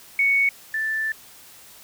sine tone pair in turn, 2222 / 1763.6 Hz, C#7 / A6, +4 / +4 cents, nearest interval major third, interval 400 cents, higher first, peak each -16 / -22 dBFS, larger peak first, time 0.19-0.49 / 0.74-1.12 s, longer second, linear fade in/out 2 ms, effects white hiss -47 dBFS RMS until 1.83 s

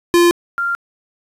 square / sine tone pair in turn, 346.3 / 1389.2 Hz, F4 / F6, -15 / -10 cents, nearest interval 2 octaves, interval 2405 cents, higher second, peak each -9 / -16 dBFS, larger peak first, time 0.14-0.31 / 0.58-0.75 s, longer neither, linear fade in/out 0 ms, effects resampled to 32000 Hz + 8-bit

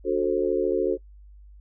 sine chord, D dominant seventh, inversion none, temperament just, 293.7 / 367.1 / 440.5 / 528.6 Hz, D4 / F#4 / A4 / C5, 0 / -14 / +2 / +18 cents, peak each -30 / -24 / -25 / -28 dBFS, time 0.04-0.98 s, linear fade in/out 50 ms, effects noise-tail reverb RT60 0.1 s tail -22 dB re dry + added 50 Hz sine -45 dBFS peak until 1.6 s

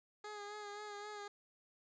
15% pulse tone with vibrato, 414.9 Hz, G#4, 2 cents flat, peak -39 dBFS, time 0.24-1.28 s, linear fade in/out 5 ms, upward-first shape sine, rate 3.8 Hz, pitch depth 32 cents each way, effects resampled to 16000 Hz

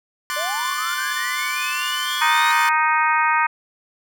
sawtooth chord, D dominant seventh, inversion third, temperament equal, 1046.5 / 1174.7 / 1480 / 1760 Hz, C6 / D6 / F#6 / A6, 0 / 0 / 0 / 0 cents, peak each -25 dBFS, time 0.3-2.69 s, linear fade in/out 0 ms
sine linear sweep, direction up, 572 to 3836 Hz, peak -26 dBFS, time 0.36-2.52 s, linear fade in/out 10 ms
harmonic tone, 311.1 Hz, D#4, in tune, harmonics 3 / 4 / 5 / 6 / 7 / 8, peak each -19 / -21 / -23 / -25 / -26 / -27 dBFS, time 2.21-3.47 s, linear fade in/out 10 ms
effects none

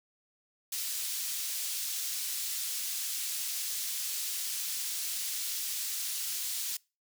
pink high-pass noise, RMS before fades -35 dBFS, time 0.72-6.77 s, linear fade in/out 5 ms, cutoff 4600 Hz, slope 12 dB/octave, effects noise-tail reverb RT60 0.3 s tail -25 dB re dry

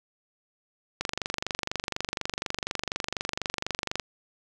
click train, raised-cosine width 0.2 ms, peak -11 dBFS, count 73, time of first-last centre 1.01-3.998 s, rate 24.1 Hz, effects none

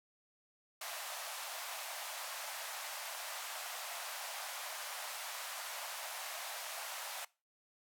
pink band-pass noise, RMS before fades -44 dBFS, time 0.81-7.25 s, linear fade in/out 5 ms, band 610 to 16000 Hz, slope 48 dB/octave, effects noise-tail reverb RT60 0.3 s tail -22 dB re dry

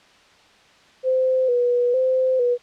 sine tone with vibrato, 502 Hz, B4, 28 cents sharp, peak -16 dBFS, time 1.03-2.58 s, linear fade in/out 50 ms, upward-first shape square, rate 1.1 Hz, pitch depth 52 cents each way, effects white hiss -52 dBFS RMS until 2.62 s + low-pass 4000 Hz 12 dB/octave

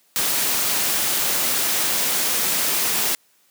white noise, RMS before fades -21 dBFS, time 0.16-3.15 s, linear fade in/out 0 ms, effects white hiss -60 dBFS RMS until 3.5 s + high-pass 150 Hz 12 dB/octave

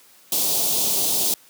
white band-stop noise, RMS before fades -21 dBFS, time 0.32-1.34 s, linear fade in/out 2 ms, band 830 to 3300 Hz, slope 24 dB/octave, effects white hiss -52 dBFS RMS until 1.49 s + high-pass 150 Hz 12 dB/octave

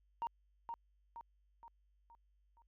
sine tone with echo, 931 Hz, A#5, 2 cents flat, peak -34 dBFS, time 0.22-0.27 s, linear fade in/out 0 ms, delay 470 ms, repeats 5, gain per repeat -6 dB, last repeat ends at 2.62 s, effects tanh soft clip ceiling -33 dBFS + added 50 Hz sine -70 dBFS peak until 2.67 s

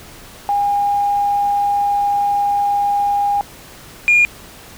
sine tone pair in turn, 812 / 2421 Hz, G#5 / D#7, -39 / -48 cents, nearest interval octave + perfect fifth, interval 1891 cents, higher second, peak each -13 / -7 dBFS, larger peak second, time 0.49-3.41 / 4.08-4.25 s, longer first, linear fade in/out 0 ms, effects tanh soft clip ceiling -5 dBFS + pink hiss -39 dBFS RMS until 4.77 s

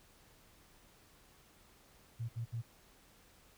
sine tone bursts, 116 Hz, A#2, 8 cents flat, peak -36 dBFS, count 3, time 2.19-2.622 s, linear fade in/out 20 ms, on 100 ms, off 66 ms, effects pink hiss -64 dBFS RMS until 3.57 s

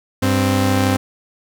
sawtooth tone pair together, 98 / 261.6 Hz, G2 / C4, 0 / 0 cents, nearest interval octave + perfect fourth, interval 1700 cents, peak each -13 dBFS, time 0.22-0.97 s, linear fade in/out 10 ms, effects none

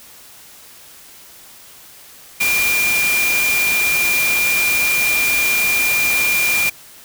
sine tone in noise, 2397 Hz, D7, 35 cents sharp, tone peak -15 dBFS, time 2.4-6.7 s, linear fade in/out 10 ms, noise white, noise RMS -21 dBFS, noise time 2.4-6.7 s, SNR +3 dB, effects white hiss -42 dBFS RMS until 7.04 s

